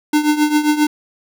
square tone with tremolo, 300 Hz, D4, 37 cents sharp, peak -10 dBFS, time 0.13-0.87 s, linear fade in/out 5 ms, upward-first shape triangle, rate 7.5 Hz, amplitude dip 80%, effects none

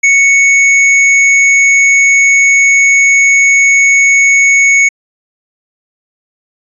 sine tone with hard clipping, 2217 Hz, C#7, in tune, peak -6 dBFS, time 0.03-4.89 s, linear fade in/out 10 ms, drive 12 dB, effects resampled to 22050 Hz

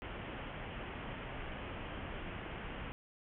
pink low-pass noise, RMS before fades -44 dBFS, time 0.02-2.92 s, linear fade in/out 0 ms, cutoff 3200 Hz, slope 96 dB/octave, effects none

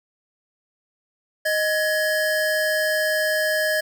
square tone pair together, 622.3 / 1682.6 Hz, D#5 / G#6, 0 / +22 cents, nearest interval octave + perfect fourth, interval 1722 cents, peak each -23 dBFS, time 1.45-3.81 s, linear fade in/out 10 ms, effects none

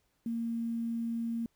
sine tone with quantisation, 231 Hz, A#3, 16 cents flat, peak -31 dBFS, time 0.26-1.46 s, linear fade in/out 2 ms, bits 10, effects pink hiss -75 dBFS RMS until 1.55 s

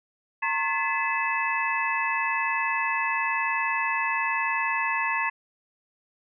sine tone cluster, 915 / 1076 / 1725 / 2016 / 2614 Hz, A#5 / C6 / A6 / B6 / E7, -32 / +48 / -35 / +35 / -15 cents, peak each -30 dBFS, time 0.42-5.3 s, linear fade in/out 10 ms, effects none

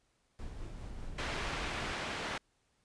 brown noise with tremolo, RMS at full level -42 dBFS, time 0.39-1.93 s, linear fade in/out 0 ms, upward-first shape sine, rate 5 Hz, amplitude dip 25%
white low-pass noise, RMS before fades -39 dBFS, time 1.18-2.38 s, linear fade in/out 5 ms, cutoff 2400 Hz, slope 12 dB/octave
effects pink hiss -75 dBFS RMS until 2.84 s + resampled to 22050 Hz

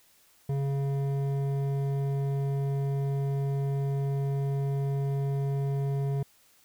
sine tone with hard clipping, 138.59 Hz, C#3, in tune, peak -28 dBFS, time 0.49-6.23 s, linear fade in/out 5 ms, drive 10 dB, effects white hiss -62 dBFS RMS until 6.64 s

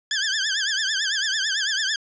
15% pulse tone with vibrato, 1653 Hz, G#6, 9 cents flat, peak -15 dBFS, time 0.11-1.96 s, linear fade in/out 2 ms, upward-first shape triangle, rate 9 Hz, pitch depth 160 cents each way, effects resampled to 16000 Hz + 9-bit

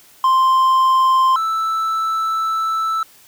triangle tone pair in turn, 1046.5 / 1318.5 Hz, C6 / E6, 0 / 0 cents, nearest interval major third, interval 400 cents, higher second, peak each -9 / -15 dBFS, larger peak first, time 0.24-1.36 / 1.36-3.03 s, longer second, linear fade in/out 2 ms, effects white hiss -48 dBFS RMS until 3.27 s

